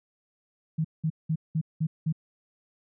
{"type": "tone bursts", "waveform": "sine", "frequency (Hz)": 158.6, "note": "D#3", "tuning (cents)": 33, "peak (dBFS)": -23, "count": 6, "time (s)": [0.78, 2.126], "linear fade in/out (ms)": 10, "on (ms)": 66, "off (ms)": 190, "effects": []}